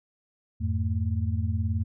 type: tone cluster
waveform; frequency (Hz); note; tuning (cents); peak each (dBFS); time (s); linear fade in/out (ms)
sine; 86.6 / 105.5 / 223.1; F2 / G#2 / A3; -14 / +28 / +24; -26 / -29 / -34; 0.6-1.84; 20
effects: none